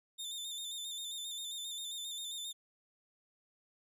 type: tone with vibrato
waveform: sawtooth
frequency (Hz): 3600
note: A7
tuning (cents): +39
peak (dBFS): -37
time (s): 0.18-2.53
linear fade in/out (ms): 20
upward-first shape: square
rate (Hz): 7.5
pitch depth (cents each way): 36
effects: resampled to 32000 Hz